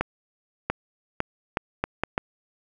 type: accelerating click train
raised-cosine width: 0.5 ms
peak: -8 dBFS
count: 7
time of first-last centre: 0.01-2.179 s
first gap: 690 ms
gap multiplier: 0.73
effects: 8-bit